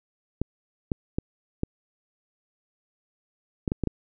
clicks, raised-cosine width 3 ms, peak -12 dBFS, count 8, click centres 0.416 / 0.918 / 1.185 / 1.634 / 3.678 / 3.719 / 3.837 / 3.873 s, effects none

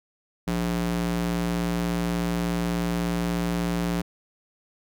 square tone with high-pass filter, 58.27 Hz, A#1, in tune, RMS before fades -26 dBFS, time 0.47-4.02 s, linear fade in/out 10 ms, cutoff 140 Hz, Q 1.5, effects none

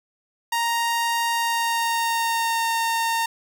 sawtooth tone with pitch glide, 932.3 to 915.8 Hz, A#5 to A#5, 0 to -31 cents, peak -17 dBFS, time 0.52-3.26 s, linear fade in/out 5 ms, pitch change -31 cents, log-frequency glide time 1.29-2.68 s, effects none

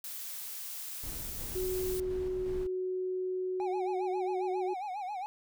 blue noise, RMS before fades -41 dBFS, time 0.04-2 s, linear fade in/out 2 ms
brown noise with tremolo, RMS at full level -41 dBFS, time 1.03-2.67 s, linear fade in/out 5 ms, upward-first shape square, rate 2.8 Hz, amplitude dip 30%
sine tone, 370 Hz, F#4, in tune, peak -31 dBFS, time 1.55-4.74 s, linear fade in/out 10 ms
triangle tone with vibrato, 784 Hz, G5, in tune, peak -33 dBFS, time 3.6-5.26 s, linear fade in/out 0 ms, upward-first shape sine, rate 7.4 Hz, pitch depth 140 cents each way
effects none

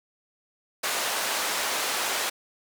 pink band-pass noise, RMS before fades -28 dBFS, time 0.83-2.3 s, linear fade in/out 10 ms, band 640 to 13000 Hz, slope 12 dB/octave, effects none

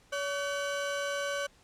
35% pulse tone pair together, 567.4 / 1521 Hz, C#5 / F#6, +40 / +47 cents, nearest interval octave + perfect fourth, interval 1707 cents, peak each -31 / -34 dBFS, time 0.12-1.47 s, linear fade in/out 10 ms, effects pink hiss -62 dBFS RMS until 1.63 s + low-pass 9000 Hz 12 dB/octave

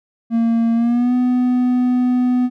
triangle tone with pitch glide, 229.9 to 249.3 Hz, A#3 to B3, -24 to +16 cents, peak -11 dBFS, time 0.3-2.5 s, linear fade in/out 50 ms, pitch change +140 cents, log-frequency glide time 0.74-1.14 s, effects none

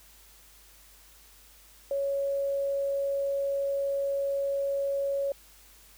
sine tone, 556 Hz, C#5, 5 cents sharp, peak -26 dBFS, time 1.91-5.32 s, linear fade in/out 2 ms, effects added 50 Hz sine -59 dBFS peak until 5.97 s + white hiss -56 dBFS RMS until 5.97 s

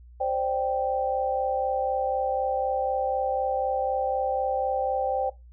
sine chord, C suspended second, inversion none, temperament equal, 523.3 / 587.3 / 784 Hz, C5 / D5 / G5, 0 / 0 / 0 cents, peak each -28 / -31 / -26 dBFS, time 0.2-5.3 s, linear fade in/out 10 ms, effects noise-tail reverb RT60 0.2 s tail -17 dB re dry + added 60 Hz sine -46 dBFS peak until 5.52 s

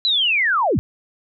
sine linear sweep, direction down, 4048 to 58.27 Hz, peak -15 dBFS, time 0.05-0.79 s, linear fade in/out 0 ms, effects none

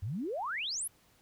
sine exponential sweep, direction up, 86 to 11840 Hz, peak -33 dBFS, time 0.02-0.88 s, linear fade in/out 10 ms, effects pink hiss -66 dBFS RMS until 1.21 s

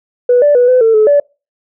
sine tone with pitch steps, 491.2 / 584 / 490.5 / 506 / 449.6 / 430.4 / 577 Hz, B4 / D5 / B4 / B4 / A4 / A4 / D5, -9 / -10 / -12 / +42 / +37 / -38 / -31 cents, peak -4 dBFS, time 0.29-1.2 s, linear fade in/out 5 ms, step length 130 ms, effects noise-tail reverb RT60 0.3 s tail -26 dB re dry + tanh soft clip ceiling -1 dBFS

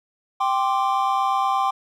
triangle chord, G suspended fourth, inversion none, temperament equal, 784 / 1046.5 / 1174.7 Hz, G5 / C6 / D6, 0 / 0 / 0 cents, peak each -20 / -21 / -23 dBFS, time 0.4-1.71 s, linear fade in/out 10 ms, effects none

